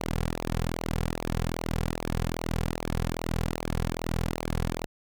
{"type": "tone with flanger", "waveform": "sawtooth", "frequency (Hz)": 41.2, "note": "E1", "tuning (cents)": 0, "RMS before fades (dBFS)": -30, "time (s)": [0, 4.86], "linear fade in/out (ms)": 10, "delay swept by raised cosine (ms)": [0.57, 3.37], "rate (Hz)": 2.5, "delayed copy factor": -0.9, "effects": []}